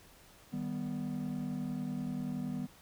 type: chord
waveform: triangle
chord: Eb augmented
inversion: none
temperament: equal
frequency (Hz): 155.56 / 196 / 246.9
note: Eb3 / G3 / B3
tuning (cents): 0 / 0 / 0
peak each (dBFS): -38 / -37 / -35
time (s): 0.52-2.67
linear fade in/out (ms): 20
effects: tanh soft clip ceiling -26 dBFS + pink hiss -59 dBFS RMS until 2.81 s